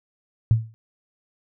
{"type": "tone with exponential decay", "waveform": "sine", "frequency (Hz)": 112, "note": "A2", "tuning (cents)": 31, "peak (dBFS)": -10, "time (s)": [0.51, 0.74], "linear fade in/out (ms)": 0, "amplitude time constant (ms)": 48, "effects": []}